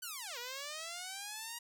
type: linear two-way sweep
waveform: 5% pulse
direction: down then up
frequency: 1529 to 469.5 to 954 Hz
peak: -30 dBFS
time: 0.02-1.59 s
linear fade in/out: 10 ms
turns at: 0.38 s
effects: none